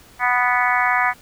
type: harmonic tone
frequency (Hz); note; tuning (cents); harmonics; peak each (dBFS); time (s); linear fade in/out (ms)
246.9; B3; 0; 3 / 4 / 5 / 6 / 7 / 8 / 9; -22 / -22 / -23 / -26 / -23 / -23 / -25; 0.19-1.14; 50
effects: pink hiss -48 dBFS RMS until 1.21 s